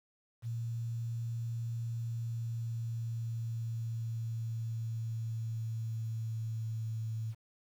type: tone with pitch glide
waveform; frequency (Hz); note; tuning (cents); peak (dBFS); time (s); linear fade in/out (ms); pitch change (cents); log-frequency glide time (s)
sine; 116.2 to 111.6; A#2 to A2; -5 to +25; -34; 0.42-7.35; 50; -70; 1.79-7.05
effects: 10-bit